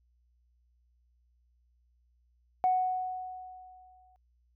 sine tone with exponential decay, 740 Hz, F#5, in tune, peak -21 dBFS, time 2.64-4.16 s, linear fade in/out 0 ms, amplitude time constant 330 ms, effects tanh soft clip ceiling -17 dBFS + added 60 Hz sine -66 dBFS peak until 4.55 s

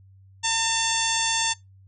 harmonic tone with a mistuned harmonic, 904 Hz, A5, 47 cents sharp, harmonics 1 / 2 / 3 / 4 / 5 / 6 / 7 / 8 / 9, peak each -28 / -31 / -31 / -28 / -33 / -34 / -29 / -31 / -34 dBFS, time 0.43-1.54 s, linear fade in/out 20 ms, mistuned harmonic 4, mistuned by -51 cents, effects noise-tail reverb RT60 0.2 s tail -25 dB re dry + added 96 Hz sine -49 dBFS peak until 1.87 s

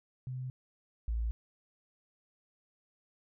sine tone pair in turn, 128.3 / 56.66 Hz, C3 / A#1, -34 / -49 cents, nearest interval octave + major second, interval 1415 cents, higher first, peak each -36 / -30 dBFS, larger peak second, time 0.27-0.5 / 1.08-1.31 s, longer neither, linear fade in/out 0 ms, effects none

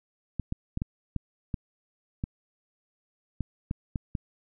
clicks, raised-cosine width 5 ms, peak -17 dBFS, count 11, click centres 0.397 / 0.524 / 0.774 / 0.819 / 1.163 / 1.542 / 2.239 / 3.407 / 3.711 / 3.958 / 4.152 s, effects none

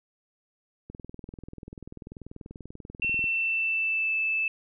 click train, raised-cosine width 3 ms, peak -28 dBFS, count 49, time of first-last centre 0.9-3.241 s, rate 20.5 Hz
sine tone with pitch glide, 2700 to 2629 Hz, E7 to E7, +41 to -5 cents, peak -24 dBFS, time 3.02-4.48 s, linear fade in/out 2 ms, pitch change -46 cents, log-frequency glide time 3.13-4.15 s
effects none

